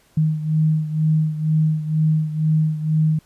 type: beating tone pair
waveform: sine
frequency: 155.56 / 157.66 Hz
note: D#3 / D#3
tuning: 0 / +23 cents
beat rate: 2.1 Hz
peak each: -17 / -22 dBFS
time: 0.17-3.19 s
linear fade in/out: 5 ms
effects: pink hiss -57 dBFS RMS until 3.25 s + resampled to 32000 Hz